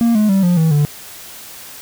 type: tone with pitch steps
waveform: triangle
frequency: 233.1 / 212.5 / 193.76 / 176.66 / 161.06 / 146.84 Hz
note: A#3 / G#3 / G3 / F3 / E3 / D3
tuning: 0 / +40 / -20 / +20 / -40 / 0 cents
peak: -8 dBFS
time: 0.01-0.85 s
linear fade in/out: 0 ms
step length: 140 ms
effects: white hiss -35 dBFS RMS until 1.81 s